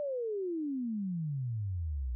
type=exponential sweep; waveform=sine; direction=down; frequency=599 to 58.8 Hz; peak=-32 dBFS; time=0-2.15 s; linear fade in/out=0 ms; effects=none